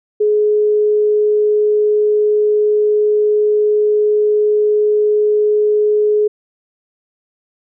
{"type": "tone", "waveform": "sine", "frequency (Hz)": 421.4, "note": "G#4", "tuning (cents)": 25, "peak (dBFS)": -10, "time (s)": [0.2, 6.28], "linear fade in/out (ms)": 10, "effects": []}